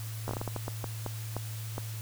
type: slowing click train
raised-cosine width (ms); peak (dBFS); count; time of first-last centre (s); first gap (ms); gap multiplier
1; -20; 13; 0.28-1.781; 13; 1.37
effects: added 110 Hz sine -36 dBFS peak until 2.01 s + white hiss -46 dBFS RMS until 2.01 s